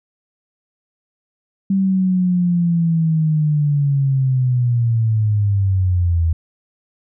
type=linear sweep; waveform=sine; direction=down; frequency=195.1 to 80.6 Hz; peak=-13 dBFS; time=1.7-6.33 s; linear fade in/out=5 ms; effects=none